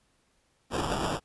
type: noise with sample-and-hold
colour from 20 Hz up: white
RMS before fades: -30 dBFS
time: 0.7-1.2 s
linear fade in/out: 50 ms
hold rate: 2100 Hz
effects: pink hiss -70 dBFS RMS until 1.24 s + resampled to 24000 Hz